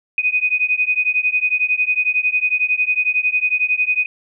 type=beating tone pair; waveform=sine; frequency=2489 / 2500 Hz; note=D#7 / D#7; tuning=0 / +8 cents; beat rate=11 Hz; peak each=-18 / -18 dBFS; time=0.18-4.06 s; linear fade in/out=2 ms; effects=none